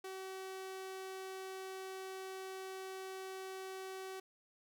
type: tone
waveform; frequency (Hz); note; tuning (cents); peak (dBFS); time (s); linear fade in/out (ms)
sawtooth; 380; F#4; +46; -40; 0.04-4.2; 5
effects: none